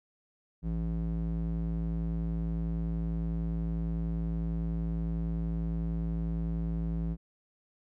square tone with band-pass filter, 55.4 Hz, A1, 13 cents sharp, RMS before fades -32 dBFS, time 0.62-7.17 s, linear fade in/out 50 ms, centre 140 Hz, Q 1.7, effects none

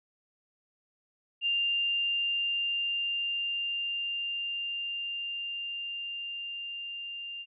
sine tone with level ramp, 2794 Hz, F7, in tune, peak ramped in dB -25 to -37 dBFS, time 1.41-7.46 s, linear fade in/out 50 ms, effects none

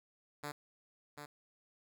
5% pulse tone with echo, 146.83 Hz, D3, in tune, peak -29 dBFS, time 0.43-0.52 s, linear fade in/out 10 ms, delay 740 ms, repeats 1, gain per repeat -6 dB, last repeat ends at 1.26 s, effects none

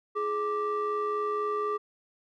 triangle ring-modulated tone, 378 Hz, F#4, 37 cents sharp, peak -22 dBFS, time 0.15-1.78 s, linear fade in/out 20 ms, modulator 798 Hz, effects none

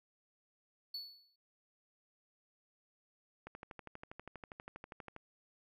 triangle tone with exponential decay, 4435 Hz, C#8, in tune, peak -37 dBFS, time 0.94-1.36 s, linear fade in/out 5 ms, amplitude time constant 91 ms
click train, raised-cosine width 0.5 ms, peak -32 dBFS, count 22, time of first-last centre 3.47-5.164 s, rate 12.4 Hz
effects none

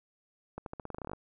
accelerating click train, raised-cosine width 1 ms, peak -25 dBFS, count 14, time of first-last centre 0.58-1.134 s, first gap 82 ms, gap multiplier 0.88, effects none

